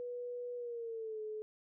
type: tone with pitch glide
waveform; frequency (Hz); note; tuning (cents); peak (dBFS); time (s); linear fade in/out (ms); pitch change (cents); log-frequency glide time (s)
sine; 488.1 to 429.9; B4 to A4; -20 to -40; -39; 0-1.42; 0; -220; 0.56-1.21
effects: none